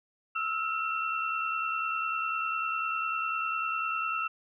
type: tone cluster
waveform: sine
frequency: 1306 / 1376 / 2708 Hz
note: E6 / F6 / E7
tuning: -17 / -26 / +46 cents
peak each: -31 / -37 / -33 dBFS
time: 0.35-4.28 s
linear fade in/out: 10 ms
effects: none